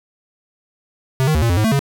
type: tone with pitch steps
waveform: square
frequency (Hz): 131.9 / 155.1 / 76.5 / 116.5 / 87.4 / 107.3 / 222.5 / 139.2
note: C3 / D#3 / D#2 / A#2 / F2 / A2 / A3 / C#3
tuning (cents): +14 / -5 / -29 / -1 / +2 / -43 / +20 / +8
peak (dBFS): -14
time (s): 1.2-1.792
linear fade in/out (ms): 0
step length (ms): 74
effects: none